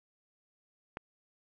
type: click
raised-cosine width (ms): 0.5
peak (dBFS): -23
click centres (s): 0.971
effects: none